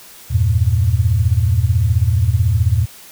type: chord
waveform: sine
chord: E diminished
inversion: none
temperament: equal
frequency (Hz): 82.41 / 98 / 116.54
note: E2 / G2 / Bb2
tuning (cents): 0 / 0 / 0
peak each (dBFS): -16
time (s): 0.3-2.86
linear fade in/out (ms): 20
effects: white hiss -40 dBFS RMS until 3.11 s